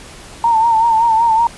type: tone with vibrato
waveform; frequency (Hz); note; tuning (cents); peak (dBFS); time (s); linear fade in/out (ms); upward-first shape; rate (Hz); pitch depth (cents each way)
sine; 909; A#5; -44; -9; 0.44-1.47; 2; sine; 5.3; 61
effects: pink hiss -36 dBFS RMS until 1.57 s + resampled to 24000 Hz